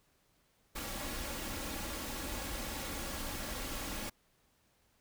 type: noise with comb filter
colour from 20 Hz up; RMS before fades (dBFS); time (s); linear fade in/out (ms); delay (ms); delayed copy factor
pink; -40; 0.75-4.1; 10; 3.6; +0.5
effects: pink hiss -72 dBFS RMS until 5 s